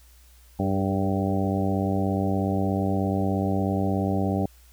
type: harmonic tone with a mistuned harmonic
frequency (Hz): 96.8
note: G2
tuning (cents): -21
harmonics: 1 / 2 / 3 / 4 / 5 / 6 / 7 / 8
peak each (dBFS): -27 / -26 / -29 / -33 / -36 / -34 / -35 / -33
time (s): 0.59-4.46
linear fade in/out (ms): 5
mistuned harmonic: 4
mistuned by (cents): +33
effects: added 60 Hz sine -51 dBFS peak until 4.72 s + white hiss -58 dBFS RMS until 4.72 s